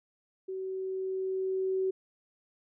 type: tone with level ramp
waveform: sine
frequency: 378.7 Hz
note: F#4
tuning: 40 cents sharp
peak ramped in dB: -34 to -26 dBFS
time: 0.48-1.91 s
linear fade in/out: 10 ms
effects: none